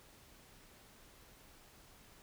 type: silence
effects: pink hiss -61 dBFS RMS until 2.22 s